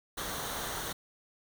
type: noise with comb filter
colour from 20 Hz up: pink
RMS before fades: -37 dBFS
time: 0.17-0.93 s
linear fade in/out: 10 ms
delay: 0.4 ms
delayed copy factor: -0.55
effects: none